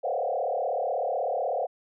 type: tone with frequency modulation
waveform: sine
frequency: 622.3 Hz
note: D#5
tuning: in tune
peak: -25 dBFS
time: 0.03-1.67 s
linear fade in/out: 20 ms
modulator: 36.2 Hz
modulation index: 3.7
effects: none